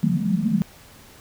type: band-pass noise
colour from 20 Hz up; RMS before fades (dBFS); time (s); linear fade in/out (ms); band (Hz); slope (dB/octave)
white; -21; 0.03-0.62; 0; 150 to 230; 96
effects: pink hiss -48 dBFS RMS until 1.2 s